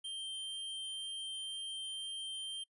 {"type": "tone", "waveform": "square", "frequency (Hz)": 3149, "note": "G7", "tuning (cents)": 7, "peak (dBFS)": -40, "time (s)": [0.04, 2.64], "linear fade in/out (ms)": 10, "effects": ["noise-tail reverb RT60 0.1 s tail -23 dB re dry", "resampled to 24000 Hz"]}